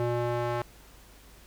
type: tone with band-pass filter sweep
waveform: square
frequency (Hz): 120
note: B2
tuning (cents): -49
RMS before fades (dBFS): -29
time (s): 0-0.62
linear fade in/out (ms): 0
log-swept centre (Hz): 480 to 860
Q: 0.93
effects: added 50 Hz sine -54 dBFS peak until 1.46 s + pink hiss -55 dBFS RMS until 1.46 s